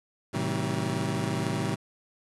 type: chord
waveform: 25% pulse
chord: A diminished seventh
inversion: none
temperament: just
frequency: 110 / 132 / 158.4 / 190.08 Hz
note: A2 / C3 / Eb3 / Gb3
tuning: 0 / +16 / +31 / +47 cents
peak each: -29 dBFS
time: 0.33-1.76 s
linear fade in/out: 20 ms
effects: resampled to 24000 Hz + 8-bit